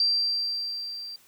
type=tone with level ramp; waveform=sine; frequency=4708 Hz; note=D8; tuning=3 cents sharp; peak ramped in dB=-19 to -36 dBFS; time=0-1.16 s; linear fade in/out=2 ms; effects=white hiss -58 dBFS RMS until 1.27 s